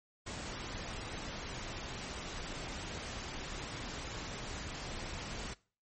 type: noise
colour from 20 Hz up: pink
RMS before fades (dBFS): -42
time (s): 0.26-5.54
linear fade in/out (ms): 10
effects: noise-tail reverb RT60 0.4 s tail -22 dB re dry + MP3 32 kbps